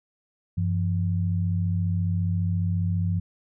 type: tone pair together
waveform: sine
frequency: 95.47 / 170.1 Hz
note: G2 / F3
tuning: -45 / -45 cents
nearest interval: minor seventh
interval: 1000 cents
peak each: -23 / -27 dBFS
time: 0.57-3.2 s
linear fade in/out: 10 ms
effects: none